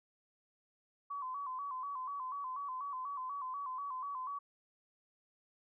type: tone with vibrato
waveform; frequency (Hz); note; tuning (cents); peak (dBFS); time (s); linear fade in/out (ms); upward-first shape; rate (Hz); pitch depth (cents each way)
sine; 1078; C#6; -49; -38; 1.1-4.39; 10; square; 4.1; 88
effects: none